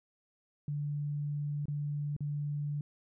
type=tone with dropouts; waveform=sine; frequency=146.2 Hz; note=D3; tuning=7 cents flat; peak=-32 dBFS; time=0.68-2.81 s; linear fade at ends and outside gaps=2 ms; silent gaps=1.656-1.682 / 2.165-2.206 s; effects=none